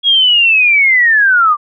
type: linear sweep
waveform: sine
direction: down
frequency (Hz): 3325 to 1159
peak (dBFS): -6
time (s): 0.03-1.57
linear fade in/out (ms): 50
effects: none